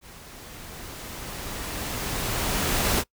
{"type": "noise with level ramp", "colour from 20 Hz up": "pink", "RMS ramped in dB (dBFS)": [-46, -22], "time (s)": [0.01, 3.04], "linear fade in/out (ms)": 50, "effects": ["noise-tail reverb RT60 0.1 s tail -22 dB re dry"]}